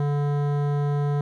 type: tone with hard clipping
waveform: sine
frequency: 144.6 Hz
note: D3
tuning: 27 cents flat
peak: -23 dBFS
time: 0-1.21 s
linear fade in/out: 2 ms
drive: 15 dB
effects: none